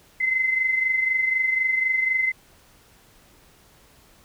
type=tone pair together; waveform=sine; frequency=2055 / 2079 Hz; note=C7 / C7; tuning=-32 / -12 cents; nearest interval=unison; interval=20 cents; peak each=-20 / -28 dBFS; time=0.2-2.32 s; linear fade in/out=10 ms; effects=pink hiss -55 dBFS RMS until 4.24 s